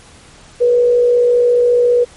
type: tone with frequency modulation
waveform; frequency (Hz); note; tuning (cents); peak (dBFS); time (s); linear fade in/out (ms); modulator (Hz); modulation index
sine; 485.4; B4; -30; -8; 0.6-2.05; 20; 54.7; 0.27
effects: pink hiss -42 dBFS RMS until 2.16 s + MP3 48 kbps